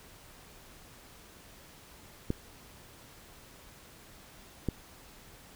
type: clicks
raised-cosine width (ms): 3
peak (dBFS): -16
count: 2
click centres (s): 2.304 / 4.687
effects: pink hiss -54 dBFS RMS until 5.55 s